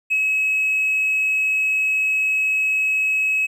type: tone with ADSR envelope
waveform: triangle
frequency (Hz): 2566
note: E7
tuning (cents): -47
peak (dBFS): -12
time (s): 0.1-3.47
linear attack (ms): 23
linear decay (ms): 51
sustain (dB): -2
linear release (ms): 21
effects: tanh soft clip ceiling -13 dBFS